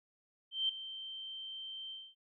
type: tone with ADSR envelope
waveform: sine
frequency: 3124 Hz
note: G7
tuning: 7 cents flat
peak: -28 dBFS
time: 0.51-2.15 s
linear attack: 180 ms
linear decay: 6 ms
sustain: -14 dB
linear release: 240 ms
effects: none